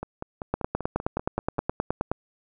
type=two click trains; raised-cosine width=1 ms; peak=-18 / -10 dBFS; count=9 / 16; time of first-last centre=0.03-1.583 / 0.54-2.116 s; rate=5.15 / 9.52 Hz; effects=none